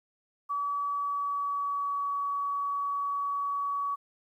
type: tone with pitch glide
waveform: sine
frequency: 1143 to 1132.5 Hz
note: D6 to C#6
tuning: -47 to +37 cents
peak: -28 dBFS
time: 0.49-3.96 s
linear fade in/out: 20 ms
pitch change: -16 cents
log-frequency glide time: 0.91-2.11 s
effects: 11-bit